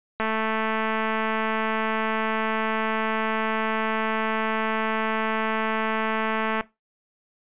click train, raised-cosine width 0.5 ms, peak -11 dBFS, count 1411, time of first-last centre 0.2-6.609 s, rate 220 Hz, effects noise-tail reverb RT60 0.2 s tail -18 dB re dry + resampled to 8000 Hz

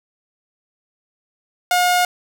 sawtooth tone, 717 Hz, F5, 45 cents sharp, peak -10 dBFS, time 1.71-2.05 s, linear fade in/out 2 ms, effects none

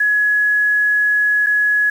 sine tone with dropouts, 1685 Hz, G#6, 25 cents sharp, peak -12 dBFS, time 0-1.9 s, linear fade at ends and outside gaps 5 ms, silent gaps 1.463-1.467 s, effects 7-bit

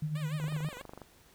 sine tone with tremolo, 152.6 Hz, D#3, 33 cents flat, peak -29 dBFS, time 0.02-0.69 s, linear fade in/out 5 ms, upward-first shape sine, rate 9.9 Hz, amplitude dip 55%
10% pulse tone with vibrato, 548 Hz, C#5, 20 cents flat, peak -36 dBFS, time 0.15-0.82 s, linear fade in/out 5 ms, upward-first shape sine, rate 6.1 Hz, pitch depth 220 cents each way
click train, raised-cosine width 1 ms, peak -31 dBFS, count 16, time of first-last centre 0.4-1.017 s, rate 24.3 Hz
effects pink hiss -61 dBFS RMS until 1.34 s

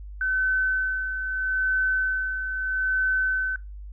sine tone with tremolo, 1522 Hz, F#6, 48 cents sharp, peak -20 dBFS, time 0.21-3.56 s, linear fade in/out 2 ms, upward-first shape sine, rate 0.78 Hz, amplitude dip 55%, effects noise-tail reverb RT60 0.2 s tail -18 dB re dry + added 50 Hz sine -36 dBFS peak until 3.92 s

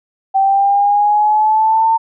sine exponential sweep, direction up, 773 to 906 Hz, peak -9 dBFS, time 0.34-1.98 s, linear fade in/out 20 ms, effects none

